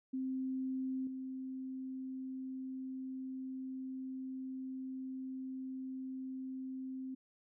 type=tone with level steps; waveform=sine; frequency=261.6 Hz; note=C4; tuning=in tune; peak=-35 / -40 dBFS; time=0.13-7.15 s; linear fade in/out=10 ms; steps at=1.07 s; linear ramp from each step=2 ms; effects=none